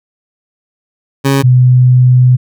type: tone pair in turn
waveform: 20% pulse / sine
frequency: 137.4 / 126.04 Hz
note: C#3 / B2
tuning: -15 / +36 cents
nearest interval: minor second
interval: 149 cents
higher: first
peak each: -3 dBFS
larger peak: neither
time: 1.24-1.43 / 1.43-2.37 s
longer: second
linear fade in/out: 20 ms
effects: none